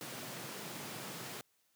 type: high-pass noise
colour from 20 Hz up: pink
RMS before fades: -45 dBFS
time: 0.01-1.41 s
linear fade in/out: 0 ms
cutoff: 110 Hz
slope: 96 dB/octave
effects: white hiss -75 dBFS RMS until 1.75 s + high-pass 60 Hz 12 dB/octave